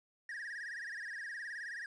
triangle tone with vibrato, 1760 Hz, A6, in tune, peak -39 dBFS, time 0.29-1.86 s, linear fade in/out 2 ms, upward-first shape sine, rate 19 Hz, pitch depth 150 cents each way, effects resampled to 22050 Hz + 11-bit

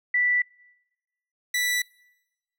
sine / sawtooth tone pair in turn, 1969 / 1969 Hz, B6 / B6, -6 / -6 cents, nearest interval unison, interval 0 cents, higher neither, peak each -19 dBFS, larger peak neither, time 0.14-0.42 / 1.54-1.82 s, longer neither, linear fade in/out 5 ms, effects noise-tail reverb RT60 1.0 s tail -26 dB re dry

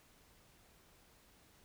silence, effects pink hiss -66 dBFS RMS until 1.64 s

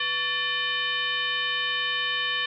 sine tone with frequency modulation, 2397 Hz, D7, 35 cents sharp, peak -24 dBFS, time 0-2.46 s, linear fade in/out 5 ms, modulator 634 Hz, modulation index 1.8, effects none

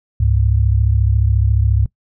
sine tone pair together, 68.81 / 103.1 Hz, C#2 / G#2, -12 / -12 cents, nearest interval perfect fifth, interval 700 cents, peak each -14 dBFS, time 0.2-1.86 s, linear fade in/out 5 ms, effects noise-tail reverb RT60 0.1 s tail -22 dB re dry

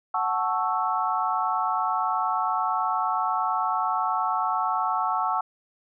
sine chord, F# minor seventh, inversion none, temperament equal, 740 / 880 / 1108.7 / 1318.5 Hz, F#5 / A5 / C#6 / E6, 0 / 0 / 0 / 0 cents, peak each -28 dBFS, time 0.14-5.41 s, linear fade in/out 5 ms, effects none

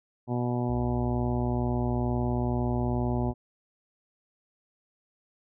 harmonic tone, 122.2 Hz, B2, 18 cents flat, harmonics 1 / 2 / 3 / 4 / 5 / 6 / 7 / 8, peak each -29 / -30 / -34 / -43 / -38 / -39 / -39 / -45 dBFS, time 0.27-3.34 s, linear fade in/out 50 ms
sine tone with vibrato, 63.4 Hz, B1, 46 cents sharp, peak -32 dBFS, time 0.69-3.32 s, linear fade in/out 5 ms, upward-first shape square, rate 0.68 Hz, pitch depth 10 cents each way
effects none

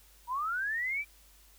sine linear sweep, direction up, 930 to 2372 Hz, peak -30 dBFS, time 0.27-1.05 s, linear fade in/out 50 ms, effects added 50 Hz sine -60 dBFS peak until 1.58 s + white hiss -61 dBFS RMS until 1.58 s

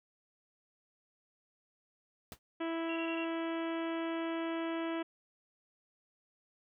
pink noise with exponential decay, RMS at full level -43 dBFS, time 2.32-2.39 s, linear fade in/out 1 ms, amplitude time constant 15 ms
harmonic tone, 329.6 Hz, E4, in tune, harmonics 1 / 2 / 3 / 4 / 5 / 6 / 7 / 8 / 9 / 10, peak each -35 / -41 / -45 / -47 / -49 / -51 / -52 / -53 / -54 / -55 dBFS, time 2.6-5.03 s, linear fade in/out 10 ms
sine tone bursts, 2741 Hz, F7, 33 cents flat, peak -40 dBFS, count 4, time 2.89-3.244 s, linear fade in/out 2 ms, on 72 ms, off 22 ms
effects none

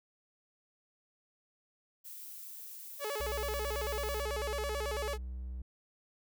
violet noise, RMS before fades -47 dBFS, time 2.04-4.23 s, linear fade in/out 20 ms
sawtooth tone with vibrato, 493.9 Hz, B4, in tune, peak -31 dBFS, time 2.99-5.18 s, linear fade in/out 50 ms, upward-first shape square, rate 9.1 Hz, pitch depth 250 cents each way
triangle tone with pitch glide, 61.74 to 62.67 Hz, B1 to B1, 0 to +26 cents, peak -36 dBFS, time 3.2-5.62 s, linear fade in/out 5 ms, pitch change +26 cents, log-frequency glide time 3.31-5.4 s
effects none

